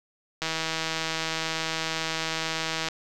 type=click train; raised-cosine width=0.2 ms; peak=-11 dBFS; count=398; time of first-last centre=0.42-2.886 s; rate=161 Hz; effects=none